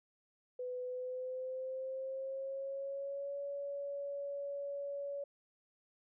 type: tone with pitch glide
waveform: sine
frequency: 500 to 564.5 Hz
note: B4 to C#5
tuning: +21 to +31 cents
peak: -38 dBFS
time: 0.59-5.24 s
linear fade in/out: 5 ms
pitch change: +210 cents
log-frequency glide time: 0.82-3.39 s
effects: none